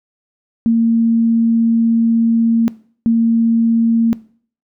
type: tone bursts at uneven times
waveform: sine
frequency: 229.1 Hz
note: A#3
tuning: 30 cents flat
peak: -9 dBFS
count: 2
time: 0.66-2.68 / 3.06-4.13 s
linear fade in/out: 0 ms
effects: noise-tail reverb RT60 0.5 s tail -20 dB re dry